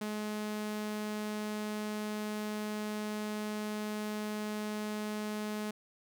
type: tone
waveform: sawtooth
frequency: 211.8 Hz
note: G#3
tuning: 34 cents sharp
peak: -31 dBFS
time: 0.01-5.71 s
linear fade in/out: 5 ms
effects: none